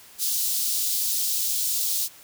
white high-pass noise, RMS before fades -25 dBFS, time 0.18-2.09 s, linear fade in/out 50 ms, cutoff 3800 Hz, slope 24 dB/octave, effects white hiss -49 dBFS RMS until 2.23 s

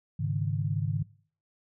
sine chord, Ab suspended fourth, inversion none, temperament equal, 103.83 / 138.59 / 155.56 Hz, Ab2 / Db3 / Eb3, 0 / 0 / 0 cents, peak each -31 dBFS, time 0.19-1.03 s, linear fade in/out 10 ms, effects noise-tail reverb RT60 0.5 s tail -21 dB re dry

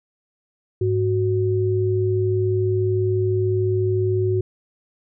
sine tone pair together, 103.83 / 369.8 Hz, G#2 / F#4, 0 / -1 cents, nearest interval octave + minor seventh, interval 2199 cents, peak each -20 dBFS, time 0.81-4.41 s, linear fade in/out 5 ms, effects none

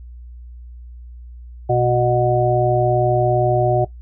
harmonic tone, 122.5 Hz, B2, 14 cents flat, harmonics 1 / 3 / 5 / 6, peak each -19 / -19 / -19 / -19 dBFS, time 1.69-3.85 s, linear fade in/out 10 ms, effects noise-tail reverb RT60 0.1 s tail -17 dB re dry + added 60 Hz sine -34 dBFS peak until 4.01 s

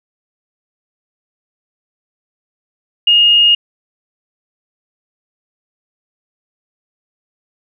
sine tone, 2851 Hz, F7, 35 cents sharp, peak -6 dBFS, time 3.07-3.55 s, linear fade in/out 5 ms, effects none

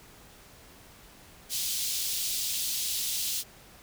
pink high-pass noise, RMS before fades -31 dBFS, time 1.49-3.44 s, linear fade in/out 50 ms, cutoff 3400 Hz, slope 24 dB/octave, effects pink hiss -53 dBFS RMS until 3.82 s

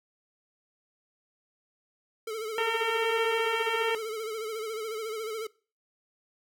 square tone with vibrato, 440 Hz, A4, in tune, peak -33 dBFS, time 2.27-5.47 s, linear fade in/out 5 ms, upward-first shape sine, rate 14 Hz, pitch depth 65 cents each way
harmonic tone, 455.3 Hz, A#4, 41 cents flat, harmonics 1 / 2 / 3 / 4 / 5 / 6 / 7, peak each -29 / -32 / -34 / -35 / -36 / -37 / -37 dBFS, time 2.58-3.95 s, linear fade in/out 2 ms
effects noise-tail reverb RT60 0.4 s tail -23 dB re dry

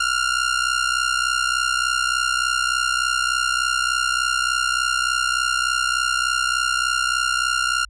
sawtooth ring-modulated tone, 1400 Hz, F6, 4 cents sharp, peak -12 dBFS, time 0-7.85 s, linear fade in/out 5 ms, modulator 31.7 Hz, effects added 50 Hz sine -43 dBFS peak until 7.89 s + resampled to 22050 Hz

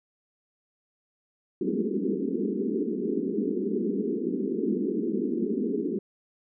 pink band-pass noise, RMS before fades -28 dBFS, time 1.61-5.99 s, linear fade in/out 5 ms, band 190 to 440 Hz, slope 96 dB/octave, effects none

